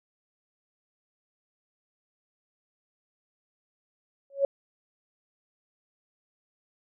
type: tone with exponential growth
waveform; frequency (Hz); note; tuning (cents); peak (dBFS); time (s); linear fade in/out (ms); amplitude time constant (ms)
sine; 554.4; C#5; 0; -16; 4.3-4.45; 2; 31
effects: none